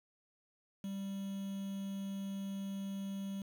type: tone with quantisation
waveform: triangle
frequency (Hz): 196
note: G3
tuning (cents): 0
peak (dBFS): -36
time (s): 0.84-3.42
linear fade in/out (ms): 2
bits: 9
effects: none